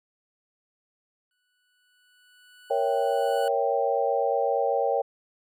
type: tone with exponential growth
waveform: 25% pulse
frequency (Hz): 1480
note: F#6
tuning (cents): 0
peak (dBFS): -31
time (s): 1.31-3.48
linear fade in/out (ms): 1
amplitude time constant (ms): 470
type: chord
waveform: sine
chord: A# diminished seventh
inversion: none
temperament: equal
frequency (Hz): 466.2 / 554.4 / 659.3 / 784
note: A#4 / C#5 / E5 / G5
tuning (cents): 0 / 0 / 0 / 0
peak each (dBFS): -27 / -26 / -31 / -27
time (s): 2.7-5.02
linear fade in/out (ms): 10
effects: none